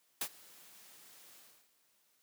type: noise with ADSR envelope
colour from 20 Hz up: white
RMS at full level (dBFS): -34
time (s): 0.21-1.71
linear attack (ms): 4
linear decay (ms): 69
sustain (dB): -24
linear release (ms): 350
effects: white hiss -73 dBFS RMS until 2.22 s + high-pass 150 Hz 12 dB/octave